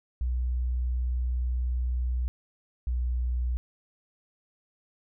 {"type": "tone pair in turn", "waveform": "sine", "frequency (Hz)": [61.74, 61.28], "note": ["B1", "B1"], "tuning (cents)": [0, -13], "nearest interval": "unison", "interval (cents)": 13, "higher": "first", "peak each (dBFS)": -25, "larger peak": "neither", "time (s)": [[0.21, 2.28], [2.87, 3.57]], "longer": "first", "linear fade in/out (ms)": 0, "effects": []}